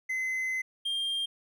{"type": "tone pair in turn", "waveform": "triangle", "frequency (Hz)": [2047, 3199], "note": ["C7", "G7"], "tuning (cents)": [-38, 34], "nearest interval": "minor sixth", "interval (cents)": 772, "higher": "second", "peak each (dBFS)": -27, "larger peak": "neither", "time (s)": [[0.09, 0.62], [0.85, 1.26]], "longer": "first", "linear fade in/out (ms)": 10, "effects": []}